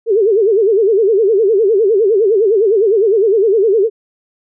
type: tone with vibrato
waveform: sine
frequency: 418.9 Hz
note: G#4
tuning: 15 cents sharp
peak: -8 dBFS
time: 0.06-3.9 s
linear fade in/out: 50 ms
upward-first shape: sine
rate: 9.8 Hz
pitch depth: 180 cents each way
effects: none